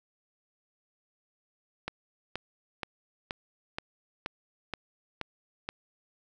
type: click train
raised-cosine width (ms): 0.3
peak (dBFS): -17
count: 9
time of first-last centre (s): 1.88-5.69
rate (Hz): 2.1
effects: none